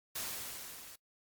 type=noise with level ramp; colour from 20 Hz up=white; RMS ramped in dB=-38 to -52 dBFS; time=0.15-0.96 s; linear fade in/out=10 ms; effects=noise-tail reverb RT60 0.1 s tail -22 dB re dry + Opus 48 kbps